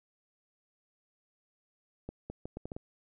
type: accelerating click train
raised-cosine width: 2 ms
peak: -26 dBFS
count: 7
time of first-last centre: 2.09-2.765 s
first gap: 210 ms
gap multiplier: 0.74
effects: none